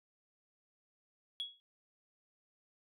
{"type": "tone with exponential decay", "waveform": "sine", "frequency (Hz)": 3343, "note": "G#7", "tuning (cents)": 11, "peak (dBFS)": -32, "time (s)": [1.4, 1.6], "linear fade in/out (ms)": 0, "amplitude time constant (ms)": 43, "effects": ["tanh soft clip ceiling -32 dBFS"]}